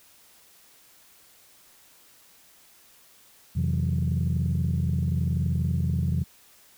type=tone cluster; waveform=sine; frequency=85.5 / 129.4 / 161.3 / 182.2 Hz; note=F2 / C3 / E3 / F#3; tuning=-36 / -19 / -37 / -26 cents; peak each=-25 / -27 / -28 / -30 dBFS; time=3.55-6.24 s; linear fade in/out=20 ms; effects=tanh soft clip ceiling -16 dBFS + white hiss -56 dBFS RMS until 6.77 s